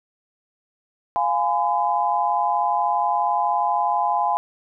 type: chord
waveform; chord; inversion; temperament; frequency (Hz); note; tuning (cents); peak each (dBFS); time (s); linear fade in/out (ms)
sine; F diminished; none; equal with one note detuned; 698.5 / 830.6 / 1013.8; F5 / Ab5 / Cb6; 0 / 0 / +45; -24 / -21 / -23; 1.16-4.37; 0
effects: none